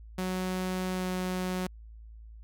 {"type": "tone with pitch glide", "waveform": "sawtooth", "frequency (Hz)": [184.8, 183.63], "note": ["F#3", "F#3"], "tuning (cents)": [-2, -13], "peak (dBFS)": -26, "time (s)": [0.18, 1.67], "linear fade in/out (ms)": 5, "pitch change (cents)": -11, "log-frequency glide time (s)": [0.94, 1.05], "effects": ["added 55 Hz sine -45 dBFS peak until 2.43 s"]}